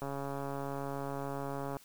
click train, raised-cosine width 1 ms, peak -25 dBFS, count 244, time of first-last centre 0.02-1.768 s, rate 139 Hz, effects white hiss -59 dBFS RMS until 1.84 s

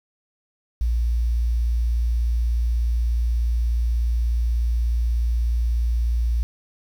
sine tone with quantisation, 58.3 Hz, A#1, 1 cent sharp, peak -18 dBFS, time 0.81-6.43 s, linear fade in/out 0 ms, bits 8, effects none

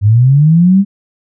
sine linear sweep, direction up, 98 to 202.4 Hz, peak -4 dBFS, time 0.01-0.85 s, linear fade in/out 50 ms, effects none

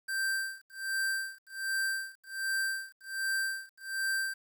square tone with tremolo, 1568 Hz, G6, in tune, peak -29 dBFS, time 0.08-4.34 s, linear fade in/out 10 ms, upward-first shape sine, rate 1.3 Hz, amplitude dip 100%, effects 10-bit

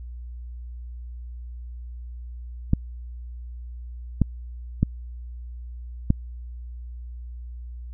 clicks, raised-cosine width 5 ms, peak -5 dBFS, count 4, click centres 2.734 / 4.217 / 4.83 / 6.104 s, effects added 60 Hz sine -34 dBFS peak until 7.93 s

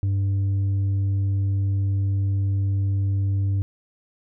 triangle tone with tanh clipping, 98.2 Hz, G2, 4 cents sharp, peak -20 dBFS, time 0.03-3.62 s, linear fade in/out 0 ms, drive 8 dB, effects none

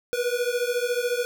square beating tone pair, 479.5 / 493.5 Hz, A#4 / B4, +49 / -1 cents, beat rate 14 Hz, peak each -27 dBFS, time 0.13-1.25 s, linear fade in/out 0 ms, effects none

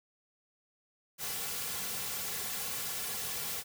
white noise with comb filter, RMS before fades -37 dBFS, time 1.18-3.64 s, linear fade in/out 50 ms, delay 3.2 ms, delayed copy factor -0.7, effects none

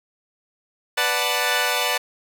10% pulse chord, B minor seventh, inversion none, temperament equal, 493.9 / 587.3 / 740 / 880 Hz, B4 / D5 / F#5 / A5, 0 / 0 / 0 / 0 cents, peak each -17 dBFS, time 0.97-1.98 s, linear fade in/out 10 ms, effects none

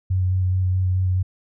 sine tone with vibrato, 92.5 Hz, F#2, in tune, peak -17 dBFS, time 0.1-1.23 s, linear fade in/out 10 ms, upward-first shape square, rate 4.7 Hz, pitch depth 13 cents each way, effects none

